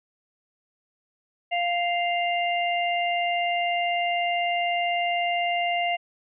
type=harmonic tone; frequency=698 Hz; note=F5; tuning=1 cent flat; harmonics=1 / 3 / 4; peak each=-24 / -29 / -30 dBFS; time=1.51-5.97 s; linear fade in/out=20 ms; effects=none